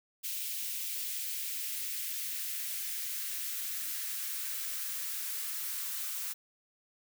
blue noise with high-pass filter sweep, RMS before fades -37 dBFS, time 0.23-6.34 s, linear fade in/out 20 ms, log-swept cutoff 2600 to 1200 Hz, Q 1.5, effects none

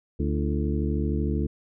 harmonic tone with a mistuned harmonic, 73.1 Hz, D2, 7 cents flat, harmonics 1 / 2 / 3 / 4 / 5 / 6, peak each -26 / -30 / -30 / -33 / -33 / -36 dBFS, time 0.19-1.47 s, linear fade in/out 10 ms, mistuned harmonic 5, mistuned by -110 cents, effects none

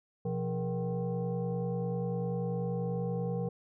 sine tone with frequency modulation, 174.61 Hz, F3, in tune, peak -30 dBFS, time 0.25-3.49 s, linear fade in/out 5 ms, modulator 299 Hz, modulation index 1.3, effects none

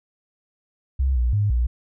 sine tone with pitch steps, 66.4 / 60.3 / 103.4 / 59.9 Hz, C2 / B1 / G#2 / A#1, +26 / -41 / -7 / +48 cents, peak -17 dBFS, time 0.99-1.67 s, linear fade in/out 10 ms, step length 170 ms, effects none

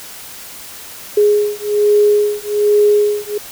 sine beating tone pair, 415.3 / 416.5 Hz, G#4 / G#4, 0 / +5 cents, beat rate 1.2 Hz, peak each -13 / -13 dBFS, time 1.17-3.38 s, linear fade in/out 5 ms, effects white hiss -33 dBFS RMS until 3.51 s

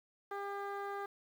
15% pulse tone with low-pass filter, 400.8 Hz, G4, 38 cents sharp, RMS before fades -41 dBFS, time 0.31-1.06 s, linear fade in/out 5 ms, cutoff 1600 Hz, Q 0.89, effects 10-bit

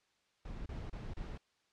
brown noise bursts, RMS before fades -43 dBFS, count 4, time 0.45-1.377 s, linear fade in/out 5 ms, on 210 ms, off 29 ms, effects white hiss -75 dBFS RMS until 1.72 s + low-pass 5000 Hz 12 dB/octave

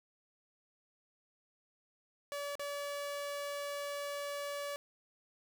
sawtooth tone with dropouts, 573 Hz, D5, 43 cents flat, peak -34 dBFS, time 2.32-4.76 s, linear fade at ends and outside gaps 0 ms, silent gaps 2.554-2.595 s, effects none

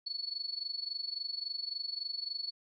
sine tone with amplitude modulation, 4418 Hz, C#8, 7 cents flat, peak -32 dBFS, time 0.06-2.51 s, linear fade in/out 10 ms, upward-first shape sine, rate 23.6 Hz, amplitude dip 85%, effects none

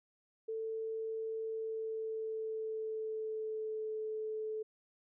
sine tone with pitch glide, 444.4 to 434.5 Hz, A4 to A4, +17 to -22 cents, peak -36 dBFS, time 0.48-4.63 s, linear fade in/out 10 ms, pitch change -39 cents, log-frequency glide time 1.48-3.93 s, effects none

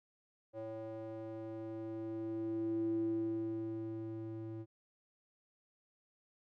square tone with band-pass filter sweep, 111 Hz, A2, 16 cents sharp, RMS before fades -40 dBFS, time 0.53-4.66 s, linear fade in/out 50 ms, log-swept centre 500 to 250 Hz, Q 7.2, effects none

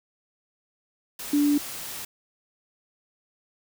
sine tone in noise, 290.8 Hz, D4, 17 cents flat, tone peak -18 dBFS, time 1.33-1.58 s, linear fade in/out 5 ms, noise white, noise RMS -36 dBFS, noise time 1.19-2.05 s, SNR +15 dB, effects none

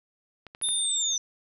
clicks, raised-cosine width 0.3 ms, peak -27 dBFS, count 4, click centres 0.467 / 0.549 / 0.614 / 0.688 s
sine linear sweep, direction down, 10460 to 5900 Hz, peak -26 dBFS, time 0.62-1.18 s, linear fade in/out 2 ms
sine tone, 3617 Hz, A7, 47 cents sharp, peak -28 dBFS, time 0.63-1.17 s, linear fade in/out 10 ms
effects none

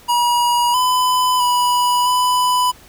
square tone with pitch steps, 961 / 1005 / 982 / 996 Hz, B5 / B5 / B5 / B5, -48 / +30 / -10 / +14 cents, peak -14 dBFS, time 0.08-2.72 s, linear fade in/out 20 ms, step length 660 ms, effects pink hiss -45 dBFS RMS until 2.88 s

